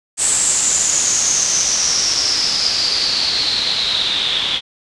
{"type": "noise with low-pass filter sweep", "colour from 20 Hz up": "white", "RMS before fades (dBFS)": -17, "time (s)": [0.17, 4.61], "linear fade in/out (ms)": 50, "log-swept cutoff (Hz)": [8000, 3400], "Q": 8.9, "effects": ["resampled to 24000 Hz"]}